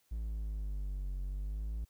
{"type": "linear two-way sweep", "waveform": "triangle", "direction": "down then up", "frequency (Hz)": [56.1, 46, 56.1], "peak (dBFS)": -33, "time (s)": [0.11, 1.85], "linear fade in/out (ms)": 10, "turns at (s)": 1.19, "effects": ["white hiss -73 dBFS RMS until 1.89 s"]}